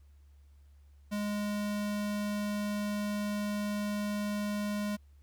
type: tone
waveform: square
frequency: 207 Hz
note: G#3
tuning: 5 cents flat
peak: -32 dBFS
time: 1.11-4.97 s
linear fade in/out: 20 ms
effects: added 71 Hz sine -55 dBFS peak until 5.22 s + pink hiss -75 dBFS RMS until 5.22 s